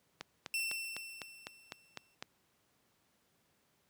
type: click train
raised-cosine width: 0.2 ms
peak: -23 dBFS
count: 9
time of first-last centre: 0.21-2.225 s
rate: 3.97 Hz
type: tone with exponential decay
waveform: sawtooth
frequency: 2692 Hz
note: E7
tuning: 36 cents sharp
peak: -29 dBFS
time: 0.54-2.15 s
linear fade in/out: 1 ms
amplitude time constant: 350 ms
effects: pink hiss -74 dBFS RMS until 3.89 s + high-pass 100 Hz 12 dB/octave